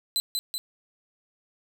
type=tone with echo; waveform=sawtooth; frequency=4036 Hz; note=B7; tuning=37 cents sharp; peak=-20 dBFS; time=0.16-0.2 s; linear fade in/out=0 ms; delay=190 ms; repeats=2; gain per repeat=-3 dB; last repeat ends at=0.58 s; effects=none